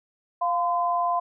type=tone pair together; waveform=sine; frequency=700 / 1022 Hz; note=F5 / C6; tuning=+4 / -41 cents; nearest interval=perfect fifth; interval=655 cents; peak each=-24 dBFS; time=0.41-1.2 s; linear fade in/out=10 ms; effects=none